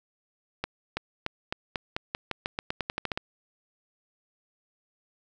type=accelerating click train; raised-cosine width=0.3 ms; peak=-13 dBFS; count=17; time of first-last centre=0.64-3.175 s; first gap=330 ms; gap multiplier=0.89; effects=none